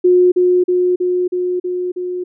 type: tone with echo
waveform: sine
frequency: 360.6 Hz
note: F#4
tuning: 45 cents flat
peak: -7 dBFS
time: 0.04-0.32 s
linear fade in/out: 10 ms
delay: 320 ms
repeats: 6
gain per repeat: -2 dB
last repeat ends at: 2.24 s
effects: none